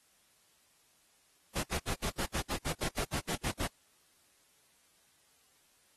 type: noise bursts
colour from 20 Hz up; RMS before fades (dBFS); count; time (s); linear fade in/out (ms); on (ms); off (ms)
pink; -34; 14; 1.55-3.677; 20; 86; 71
effects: white hiss -68 dBFS RMS until 5.96 s + AAC 32 kbps